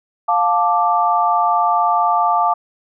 sine chord, D minor, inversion first, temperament equal with one note detuned, 704.5 / 880 / 1174.7 Hz, F5 / A5 / D6, +15 / 0 / 0 cents, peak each -17 dBFS, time 0.28-2.54 s, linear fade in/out 10 ms, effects none

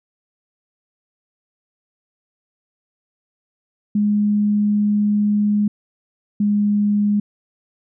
sine tone pair in turn, 207.7 / 206.4 Hz, G#3 / G#3, 0 / -10 cents, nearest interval unison, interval 10 cents, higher first, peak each -14 dBFS, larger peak neither, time 3.95-5.68 / 6.4-7.2 s, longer first, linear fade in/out 5 ms, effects none

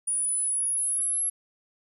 sine linear sweep, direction up, 9650 to 11175 Hz, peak -24 dBFS, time 0.07-1.3 s, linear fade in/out 10 ms, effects none

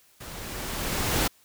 pink noise with level ramp, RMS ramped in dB -41 to -23 dBFS, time 0.2-1.28 s, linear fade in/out 10 ms, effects white hiss -60 dBFS RMS until 1.44 s

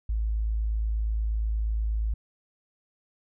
sine tone, 54.2 Hz, A1, 25 cents flat, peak -24 dBFS, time 0.09-2.14 s, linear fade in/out 5 ms, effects none

